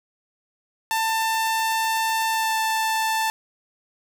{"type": "tone with pitch glide", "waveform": "sawtooth", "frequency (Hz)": [892, 884.3], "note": ["A5", "A5"], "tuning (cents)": [23, 8], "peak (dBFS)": -17, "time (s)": [0.91, 3.3], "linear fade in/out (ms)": 0, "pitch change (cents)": -15, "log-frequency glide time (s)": [2.29, 2.57], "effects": []}